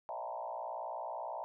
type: tone with frequency modulation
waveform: sine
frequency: 774 Hz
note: G5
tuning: 22 cents flat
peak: -38 dBFS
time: 0.09-1.44 s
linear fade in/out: 0 ms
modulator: 59.4 Hz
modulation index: 3.2
effects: none